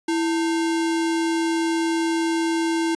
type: tone with sample-and-hold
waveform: sine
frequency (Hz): 329.6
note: E4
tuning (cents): 0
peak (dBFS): -19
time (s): 0.08-2.95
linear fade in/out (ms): 5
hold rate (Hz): 1225
effects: resampled to 22050 Hz